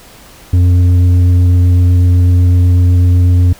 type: tone with tanh clipping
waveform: sine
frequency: 89.2 Hz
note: F2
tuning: 37 cents sharp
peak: -6 dBFS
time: 0.53-3.53 s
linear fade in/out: 5 ms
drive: 6 dB
effects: pink hiss -38 dBFS RMS until 3.59 s